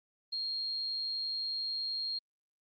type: tone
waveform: sine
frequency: 4237 Hz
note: C8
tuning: 21 cents sharp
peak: -33 dBFS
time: 0.32-2.19 s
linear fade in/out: 10 ms
effects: Opus 24 kbps